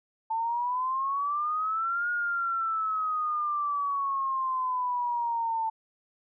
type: exponential two-way sweep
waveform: sine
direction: up then down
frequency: 887 to 1438 to 887 Hz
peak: -26 dBFS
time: 0.3-5.7 s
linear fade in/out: 10 ms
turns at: 2.1 s
effects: none